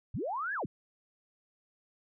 sine linear two-way sweep, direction up then down, 65.4 to 1740 to 65.4 Hz, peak -32 dBFS, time 0.14-0.66 s, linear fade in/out 5 ms, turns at 0.54 s, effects none

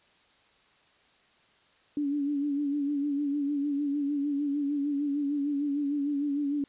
sine tone with vibrato, 286.5 Hz, D4, 43 cents flat, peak -26 dBFS, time 1.97-6.64 s, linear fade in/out 2 ms, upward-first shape sine, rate 6.6 Hz, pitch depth 51 cents each way, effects white hiss -63 dBFS RMS until 6.68 s + resampled to 8000 Hz

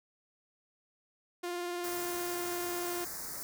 sawtooth tone with vibrato, 351.3 Hz, F4, 10 cents sharp, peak -31 dBFS, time 1.43-3.05 s, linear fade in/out 10 ms, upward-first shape sine, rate 20 Hz, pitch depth 22 cents each way
white band-stop noise, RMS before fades -41 dBFS, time 1.84-3.43 s, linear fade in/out 0 ms, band 2000 to 4600 Hz, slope 48 dB/octave
effects none

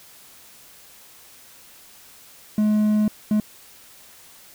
triangle tone bursts at uneven times, 212.2 Hz, G#3, 38 cents sharp, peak -14 dBFS, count 2, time 2.58-3.08 / 3.31-3.4 s, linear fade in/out 2 ms, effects white hiss -48 dBFS RMS until 4.54 s

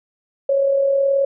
sine tone with amplitude modulation, 551 Hz, C#5, 11 cents flat, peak -12 dBFS, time 0.49-1.25 s, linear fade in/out 5 ms, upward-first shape sine, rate 38.9 Hz, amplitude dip 40%, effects none

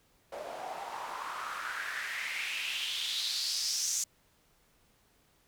white noise with band-pass filter sweep, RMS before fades -36 dBFS, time 0.32-4.04 s, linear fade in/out 5 ms, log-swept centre 570 to 6700 Hz, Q 4.2, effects pink hiss -68 dBFS RMS until 5.47 s

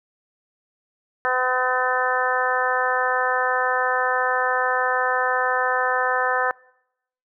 harmonic tone, 253.9 Hz, B3, 48 cents sharp, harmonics 2 / 3 / 4 / 5 / 6 / 7, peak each -26 / -26 / -26 / -26 / -26 / -26 dBFS, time 1.25-6.51 s, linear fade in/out 0 ms, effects noise-tail reverb RT60 0.8 s tail -24 dB re dry

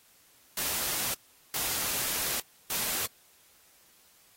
white noise bursts at uneven times, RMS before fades -31 dBFS, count 3, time 0.57-1.14 / 1.54-2.4 / 2.7-3.06 s, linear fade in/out 2 ms, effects white hiss -61 dBFS RMS until 4.36 s + AAC 48 kbps

